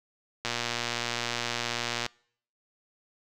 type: click train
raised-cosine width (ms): 0.2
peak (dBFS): -12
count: 193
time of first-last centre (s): 0.45-2.063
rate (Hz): 119
effects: noise-tail reverb RT60 0.6 s tail -26 dB re dry